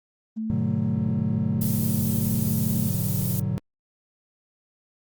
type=tone with vibrato; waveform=sine; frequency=220 Hz; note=A3; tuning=in tune; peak=-26 dBFS; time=0.36-2.9 s; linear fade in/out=20 ms; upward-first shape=sine; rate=0.73 Hz; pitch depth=9 cents each way
type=chord; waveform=triangle; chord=G# half-diminished seventh; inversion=none; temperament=just; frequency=103.83 / 124.59 / 149.51 / 186.89 Hz; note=G#2 / B2 / D3 / F#3; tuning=0 / +16 / +31 / +18 cents; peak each=-27 dBFS; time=0.5-3.58 s; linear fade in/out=0 ms
type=noise; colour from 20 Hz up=violet; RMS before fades=-31 dBFS; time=1.61-3.4 s; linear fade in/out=5 ms
effects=Opus 24 kbps